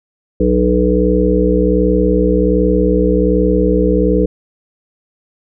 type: harmonic tone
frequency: 61.3 Hz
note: B1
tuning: 12 cents flat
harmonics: 1 / 3 / 5 / 7 / 8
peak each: -16 / -16 / -16 / -16 / -16 dBFS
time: 0.4-4.26 s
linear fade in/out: 5 ms
effects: none